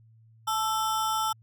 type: ring-modulated tone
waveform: square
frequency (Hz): 1100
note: C#6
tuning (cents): -14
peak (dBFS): -23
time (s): 0.47-1.33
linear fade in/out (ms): 10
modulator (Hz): 227
effects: added 112 Hz sine -54 dBFS peak until 1.42 s